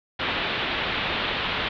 white low-pass noise, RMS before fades -27 dBFS, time 0.19-1.69 s, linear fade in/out 10 ms, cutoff 3700 Hz, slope 48 dB/octave, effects none

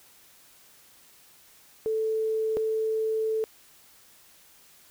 sine tone pair in turn, 440 / 440 Hz, A4 / A4, 0 / 0 cents, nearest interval unison, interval 0 cents, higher neither, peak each -24 dBFS, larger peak neither, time 1.86-2.57 / 2.57-3.44 s, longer second, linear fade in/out 0 ms, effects white hiss -56 dBFS RMS until 4.9 s

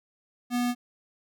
square tone, 244 Hz, B3, 21 cents flat, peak -25 dBFS, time 0.5-0.75 s, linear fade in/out 50 ms, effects none

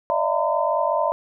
sine tone cluster, 582 / 627 / 676 / 921 / 1016 Hz, D5 / D#5 / E5 / A#5 / B5, -16 / +13 / +43 / -21 / +49 cents, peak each -25 dBFS, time 0.1-1.12 s, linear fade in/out 0 ms, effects none

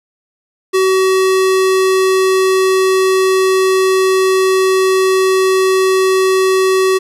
square tone, 378.2 Hz, F#4, 38 cents sharp, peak -10 dBFS, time 0.73-6.99 s, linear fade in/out 20 ms, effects low-pass 12000 Hz 12 dB/octave + 8-bit

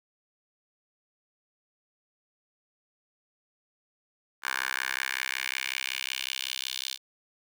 10% pulse tone with high-pass filter sweep, 65.4 Hz, C2, in tune, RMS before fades -33 dBFS, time 4.42-6.98 s, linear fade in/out 50 ms, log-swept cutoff 1400 to 3700 Hz, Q 2.5, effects none

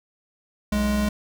square tone pair together, 62.2 / 208.7 Hz, B1 / G#3, +13 / +9 cents, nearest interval octave + major sixth, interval 2096 cents, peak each -27 / -22 dBFS, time 0.72-1.09 s, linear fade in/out 5 ms, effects none

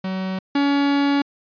45% pulse tone pair in turn, 188.6 / 282.6 Hz, F#3 / C#4, +33 / +34 cents, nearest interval perfect fifth, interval 701 cents, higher second, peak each -23 / -16 dBFS, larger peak second, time 0.04-0.39 / 0.55-1.22 s, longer second, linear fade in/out 5 ms, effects resampled to 11025 Hz

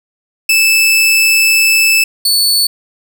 sawtooth tone pair in turn, 2628 / 4453 Hz, E7 / C#8, -6 / +7 cents, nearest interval major sixth, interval 913 cents, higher second, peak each -4 / -6 dBFS, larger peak first, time 0.49-2.04 / 2.25-2.67 s, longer first, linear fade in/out 5 ms, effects none

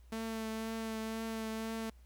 sawtooth tone with vibrato, 222.7 Hz, A3, 21 cents sharp, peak -33 dBFS, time 0.12-1.9 s, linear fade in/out 5 ms, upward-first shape triangle, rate 2 Hz, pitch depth 19 cents each way, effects added 60 Hz sine -55 dBFS peak until 2.05 s + pink hiss -71 dBFS RMS until 2.05 s

